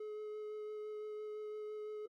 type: tone with vibrato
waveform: triangle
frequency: 425.4 Hz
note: G#4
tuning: 42 cents sharp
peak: -40 dBFS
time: 0-2.06 s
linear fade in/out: 5 ms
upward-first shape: sine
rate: 5.9 Hz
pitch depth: 9 cents each way
effects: AAC 48 kbps